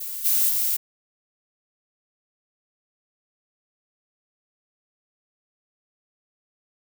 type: noise with level steps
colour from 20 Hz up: violet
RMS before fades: -32 / -20 / -23 dBFS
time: 0-0.77 s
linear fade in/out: 10 ms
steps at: 0.24 / 0.48 s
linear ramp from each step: 20 ms
effects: none